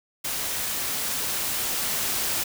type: noise with level ramp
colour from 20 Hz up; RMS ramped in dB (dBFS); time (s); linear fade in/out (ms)
white; -29 to -26; 0.24-2.44; 10
effects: none